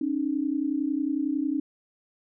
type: tone pair together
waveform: sine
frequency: 273.6 / 304.6 Hz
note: C#4 / D#4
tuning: -23 / -37 cents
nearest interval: major second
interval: 186 cents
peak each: -27 / -27 dBFS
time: 0.01-1.6 s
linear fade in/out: 5 ms
effects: none